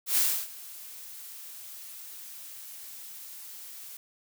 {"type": "noise with ADSR envelope", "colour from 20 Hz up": "blue", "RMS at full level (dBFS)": -23, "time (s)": [0.06, 3.97], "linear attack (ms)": 110, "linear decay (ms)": 300, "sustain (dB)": -21, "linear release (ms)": 3, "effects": []}